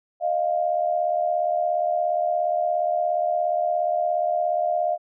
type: tone pair together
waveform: sine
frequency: 621.4 / 698.5 Hz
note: D#5 / F5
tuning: -2 / 0 cents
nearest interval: major second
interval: 202 cents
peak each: -24 / -22 dBFS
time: 0.2-4.98 s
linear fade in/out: 50 ms
effects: none